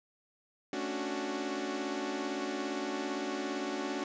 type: chord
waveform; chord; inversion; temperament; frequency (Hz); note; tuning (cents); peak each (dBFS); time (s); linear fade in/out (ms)
sawtooth; D major seventh; second; equal with one note detuned; 220 / 276.1 / 293.7 / 370; A3 / C#4 / D4 / F#4; 0 / -7 / 0 / 0; -39 / -35 / -35 / -34; 0.73-4.04; 2
effects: resampled to 16000 Hz + 10-bit